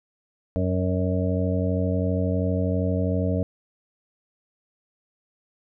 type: harmonic tone with a mistuned harmonic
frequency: 92.5 Hz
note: F#2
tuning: in tune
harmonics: 1 / 2 / 3 / 5 / 6 / 7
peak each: -24 / -27 / -29 / -31 / -32 / -32 dBFS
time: 0.56-3.43 s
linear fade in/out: 0 ms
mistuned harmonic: 7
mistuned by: -26 cents
effects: none